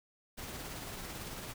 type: noise with tremolo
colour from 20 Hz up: pink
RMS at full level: -42 dBFS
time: 0.37-1.54 s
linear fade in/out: 20 ms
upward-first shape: triangle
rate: 18 Hz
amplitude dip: 35%
effects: none